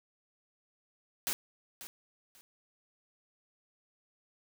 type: noise with echo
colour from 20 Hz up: white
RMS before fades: -33 dBFS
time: 1.27-1.33 s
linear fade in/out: 0 ms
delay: 540 ms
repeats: 2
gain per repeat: -13 dB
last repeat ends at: 2.41 s
effects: none